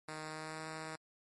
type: tone with pitch glide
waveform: 5% pulse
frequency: 155.56 to 158.19 Hz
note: D#3 to D#3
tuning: 0 to +29 cents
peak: -31 dBFS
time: 0.08-0.96 s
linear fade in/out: 5 ms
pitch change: +29 cents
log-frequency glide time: 0.24-0.66 s
effects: MP3 48 kbps